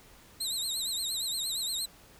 25% pulse tone with vibrato, 3951 Hz, B7, in tune, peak -26 dBFS, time 0.4-1.86 s, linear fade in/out 10 ms, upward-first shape triangle, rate 8.6 Hz, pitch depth 150 cents each way, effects pink hiss -56 dBFS RMS until 2.19 s

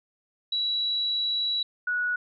sine tone pair in turn, 3914 / 1465.2 Hz, B7 / F#6, -16 / -17 cents, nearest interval octave + perfect fourth, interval 1701 cents, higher first, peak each -24 dBFS, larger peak neither, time 0.52-1.63 / 1.87-2.16 s, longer first, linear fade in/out 5 ms, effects none

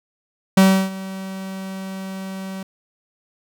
45% pulse tone with ADSR envelope, 191.2 Hz, G3, 43 cents flat, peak -8 dBFS, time 0.57-2.63 s, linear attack 6 ms, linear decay 320 ms, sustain -20 dB, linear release 4 ms, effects none

